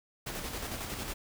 pink noise with tremolo, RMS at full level -37 dBFS, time 0.26-1.14 s, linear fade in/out 10 ms, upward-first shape square, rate 11 Hz, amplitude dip 35%, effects none

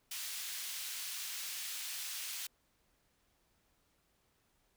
pink high-pass noise, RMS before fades -42 dBFS, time 0.11-2.47 s, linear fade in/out 5 ms, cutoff 2800 Hz, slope 12 dB/octave, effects pink hiss -75 dBFS RMS until 4.76 s

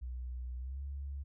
sine tone with pitch glide, 62 to 69.59 Hz, B1 to C#2, +7 to +7 cents, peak -38 dBFS, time 0.01-1.24 s, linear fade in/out 20 ms, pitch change +200 cents, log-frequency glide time 0.58-0.82 s, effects none

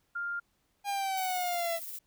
sine tone, 1400 Hz, F6, 4 cents sharp, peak -32 dBFS, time 0.15-0.4 s, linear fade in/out 10 ms
45% pulse linear sweep, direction down, 812 to 661 Hz, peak -30 dBFS, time 0.84-1.8 s, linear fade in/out 50 ms
violet noise with tremolo, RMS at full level -40 dBFS, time 1.17-1.99 s, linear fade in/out 5 ms, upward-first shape square, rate 17 Hz, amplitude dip 30%
effects pink hiss -74 dBFS RMS until 2.06 s

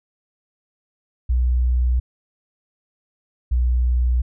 sine tone pair in turn, 61.7 / 61.31 Hz, B1 / B1, -1 / -12 cents, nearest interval unison, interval 11 cents, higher first, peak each -15 dBFS, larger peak neither, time 1.29-2 / 3.51-4.22 s, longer neither, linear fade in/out 10 ms, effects none

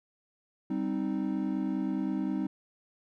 triangle chord, C minor, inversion second, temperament equal, 196 / 261.6 / 311.1 Hz, G3 / C4 / Eb4, 0 / 0 / 0 cents, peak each -31 dBFS, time 0.7-2.47 s, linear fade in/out 5 ms, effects none

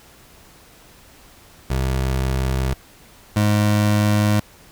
25% pulse tone pair in turn, 65.41 / 104.74 Hz, C2 / G#2, 0 / +15 cents, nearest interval minor sixth, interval 815 cents, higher second, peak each -15 / -11 dBFS, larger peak second, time 1.7-2.74 / 3.36-4.4 s, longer neither, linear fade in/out 5 ms, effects pink hiss -48 dBFS RMS until 4.71 s

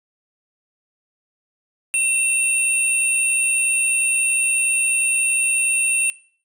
sine tone pair together, 2693 / 9064 Hz, E7 / C#9, +36 / +37 cents, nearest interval octave + major sixth, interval 2101 cents, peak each -18 dBFS, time 1.94-6.1 s, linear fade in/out 0 ms, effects noise-tail reverb RT60 0.5 s tail -22 dB re dry + tanh soft clip ceiling -12 dBFS

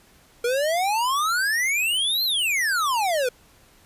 square exponential two-way sweep, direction up then down, 466.2 to 4251 to 476.5 Hz, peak -21 dBFS, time 0.44-3.29 s, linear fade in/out 5 ms, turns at 2.24 s, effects pink hiss -55 dBFS RMS until 3.85 s + resampled to 32000 Hz

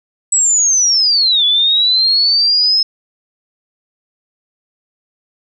sine linear two-way sweep, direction down then up, 7902 to 3406 to 5200 Hz, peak -9 dBFS, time 0.32-2.83 s, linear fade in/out 5 ms, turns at 1.45 s, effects none

